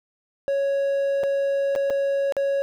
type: tone with dropouts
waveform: triangle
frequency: 554.4 Hz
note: C#5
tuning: in tune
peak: -18 dBFS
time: 0.48-2.62 s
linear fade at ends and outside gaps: 0 ms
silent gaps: 1.233-1.237 / 1.752-1.76 / 1.9-1.905 / 2.323-2.367 s
effects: none